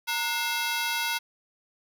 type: ring-modulated tone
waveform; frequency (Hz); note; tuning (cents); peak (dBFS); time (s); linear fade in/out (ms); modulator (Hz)
15% pulse; 1193; D6; +27; -17; 0.07-1.19; 20; 268
effects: none